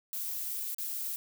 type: noise with dropouts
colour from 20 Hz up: violet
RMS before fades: -36 dBFS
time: 0.13-1.16 s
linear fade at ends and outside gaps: 0 ms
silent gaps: 0.746-0.784 s
effects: none